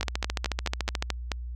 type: two click trains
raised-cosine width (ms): 0.2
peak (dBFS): -10 / -10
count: 7 / 15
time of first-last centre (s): 0.03-1.318 / 0.01-1.024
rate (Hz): 4.66 / 13.8
effects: added 60 Hz sine -33 dBFS peak until 1.55 s